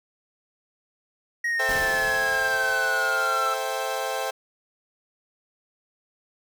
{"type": "exponential sweep", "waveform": "triangle", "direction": "down", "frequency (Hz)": [1891, 1321], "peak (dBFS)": -21, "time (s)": [1.44, 3.54], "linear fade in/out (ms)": 5}
{"type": "chord", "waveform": "30% pulse", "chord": "A minor seventh", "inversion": "none", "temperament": "equal with one note detuned", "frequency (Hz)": [440, 525.4, 659.3, 784], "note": ["A4", "C5", "E5", "G5"], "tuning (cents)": [0, 7, 0, 0], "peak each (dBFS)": [-32, -28, -30, -28], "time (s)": [1.59, 4.31], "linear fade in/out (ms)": 10}
{"type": "noise with exponential decay", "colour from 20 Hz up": "pink", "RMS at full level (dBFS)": -32, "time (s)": [1.69, 3.76], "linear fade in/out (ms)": 1, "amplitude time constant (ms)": 450}
{"effects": []}